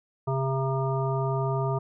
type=harmonic tone; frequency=133.9 Hz; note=C3; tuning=40 cents sharp; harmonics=1 / 3 / 5 / 7 / 9; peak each=-26 / -31 / -33 / -34 / -36 dBFS; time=0.27-1.79 s; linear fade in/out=10 ms; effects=none

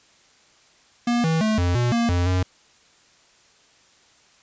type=tone with pitch steps; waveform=square; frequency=238.9 / 161.7 / 217 / 88.2 / 121.2 / 234.1 / 88.2 / 91.6 Hz; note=A#3 / E3 / A3 / F2 / B2 / A#3 / F2 / F#2; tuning=+43 / -33 / -24 / +18 / -32 / +8 / +18 / -17 cents; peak=-19 dBFS; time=1.07-2.43 s; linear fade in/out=5 ms; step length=170 ms; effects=white hiss -56 dBFS RMS until 4.42 s + resampled to 16000 Hz

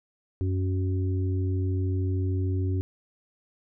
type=harmonic tone; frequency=93.3 Hz; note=F#2; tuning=15 cents sharp; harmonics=1 / 3 / 4; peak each=-24 / -34 / -36 dBFS; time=0.41-2.81 s; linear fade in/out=0 ms; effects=none

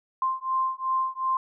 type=beating tone pair; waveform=sine; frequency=1046.5 / 1049.2 Hz; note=C6 / C6; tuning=0 / +4 cents; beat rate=2.7 Hz; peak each=-27 dBFS; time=0.22-1.37 s; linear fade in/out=2 ms; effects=none

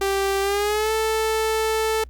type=tone with pitch glide; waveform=sawtooth; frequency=392 to 440 Hz; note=G4 to A4; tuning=0 to 0 cents; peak=-16 dBFS; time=0.01-2.04 s; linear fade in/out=5 ms; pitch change=+200 cents; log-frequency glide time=0.41-0.92 s; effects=added 60 Hz sine -38 dBFS peak until 2.09 s + Opus 48 kbps

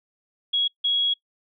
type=tone bursts at uneven times; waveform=sine; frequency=3322 Hz; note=G#7; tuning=in tune; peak=-19 dBFS; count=2; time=0.53-0.68 / 0.84-1.14 s; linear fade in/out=10 ms; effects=noise-tail reverb RT60 0.1 s tail -24 dB re dry

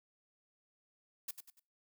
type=noise with echo; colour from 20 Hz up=blue; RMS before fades=-40 dBFS; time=1.28-1.31 s; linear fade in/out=5 ms; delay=96 ms; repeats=3; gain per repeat=-8 dB; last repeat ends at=1.598 s; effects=noise-tail reverb RT60 0.3 s tail -22 dB re dry

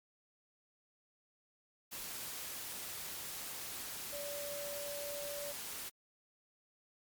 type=tone in noise; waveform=sine; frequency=577 Hz; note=D5; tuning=31 cents flat; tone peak=-42 dBFS; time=4.12-5.53 s; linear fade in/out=20 ms; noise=white; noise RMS=-44 dBFS; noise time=1.91-5.9 s; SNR=-1 dB; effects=MP3 96 kbps

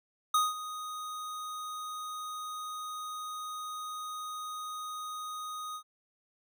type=tone with ADSR envelope; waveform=square; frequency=1244.5 Hz; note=D#6; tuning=in tune; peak=-23 dBFS; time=0.34-5.83 s; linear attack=5 ms; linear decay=190 ms; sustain=-15 dB; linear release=77 ms; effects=none

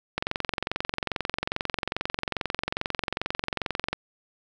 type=click train; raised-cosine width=0.3 ms; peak=-10 dBFS; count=85; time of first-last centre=0.18-3.93 s; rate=22.4 Hz; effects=none

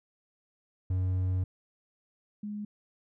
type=tone pair in turn; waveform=triangle / sine; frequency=92.5 / 208.2 Hz; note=F#2 / G#3; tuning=0 / +5 cents; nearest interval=octave + major second; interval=1405 cents; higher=second; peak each=-24 / -34 dBFS; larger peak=first; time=0.9-1.44 / 2.43-2.65 s; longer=first; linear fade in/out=5 ms; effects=none

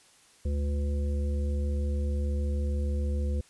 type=harmonic tone with a mistuned harmonic; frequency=71.5 Hz; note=D2; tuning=46 cents flat; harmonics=1 / 3 / 5 / 7; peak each=-26 / -38 / -44 / -41 dBFS; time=0.45-3.41 s; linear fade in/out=5 ms; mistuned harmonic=1; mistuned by=+42 cents; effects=white hiss -59 dBFS RMS until 3.49 s + resampled to 24000 Hz

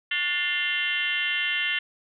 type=tone with frequency modulation; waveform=sine; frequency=2425 Hz; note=D#7; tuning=45 cents flat; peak=-23 dBFS; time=0.11-1.79 s; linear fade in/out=5 ms; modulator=327 Hz; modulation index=2.5; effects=none

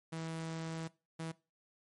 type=tone bursts at uneven times; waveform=sawtooth; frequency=162.6 Hz; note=E3; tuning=23 cents flat; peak=-35 dBFS; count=2; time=0.12-0.88 / 1.19-1.32 s; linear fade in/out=10 ms; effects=noise-tail reverb RT60 0.3 s tail -20 dB re dry + MP3 48 kbps

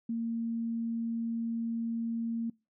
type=tone; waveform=sine; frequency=230 Hz; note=A#3; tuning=23 cents flat; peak=-30 dBFS; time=0.09-2.5 s; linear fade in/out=5 ms; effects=noise-tail reverb RT60 0.3 s tail -26 dB re dry

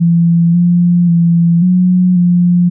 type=tone with pitch steps; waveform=sine; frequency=169.2 / 174.6 / 169.5 / 181.6 / 176.1 Hz; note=E3 / F3 / E3 / F#3 / F3; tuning=+45 / 0 / +49 / -32 / +15 cents; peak=-6 dBFS; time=0-2.7 s; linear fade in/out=20 ms; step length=540 ms; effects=none

